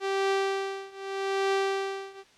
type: tone with tremolo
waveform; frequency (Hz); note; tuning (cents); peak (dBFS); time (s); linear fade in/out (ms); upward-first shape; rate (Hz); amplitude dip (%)
sawtooth; 390; G4; -9; -19; 0-2.24; 50; triangle; 0.82; 95
effects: white hiss -58 dBFS RMS until 2.37 s + low-pass 5000 Hz 12 dB/octave